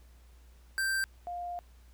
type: tone pair in turn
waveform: square / sine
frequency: 1568 / 703.7 Hz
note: G6 / F5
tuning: 0 / +13 cents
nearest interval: octave + major second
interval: 1387 cents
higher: first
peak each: -29 / -35 dBFS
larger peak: first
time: 0.78-1.04 / 1.27-1.59 s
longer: second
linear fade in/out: 0 ms
effects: added 60 Hz sine -54 dBFS peak until 1.93 s + pink hiss -66 dBFS RMS until 1.93 s